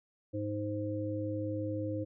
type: harmonic tone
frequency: 104.3 Hz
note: G#2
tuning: 8 cents sharp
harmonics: 1 / 3 / 5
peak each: -37 / -36 / -38 dBFS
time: 0.33-2.05 s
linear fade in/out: 20 ms
effects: none